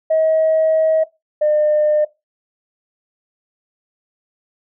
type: tone pair in turn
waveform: sine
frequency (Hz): 636 / 603.8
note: D#5 / D5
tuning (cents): +38 / +48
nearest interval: minor second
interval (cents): 90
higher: first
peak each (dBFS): -11 / -11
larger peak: neither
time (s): 0.1-1.04 / 1.41-2.05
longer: first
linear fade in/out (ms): 10
effects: noise-tail reverb RT60 0.2 s tail -17 dB re dry + tanh soft clip ceiling -8 dBFS